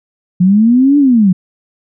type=linear two-way sweep; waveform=sine; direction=up then down; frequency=174.61 to 293.7 to 174.61 Hz; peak=-5 dBFS; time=0.4-1.33 s; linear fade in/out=10 ms; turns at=0.98 s; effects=none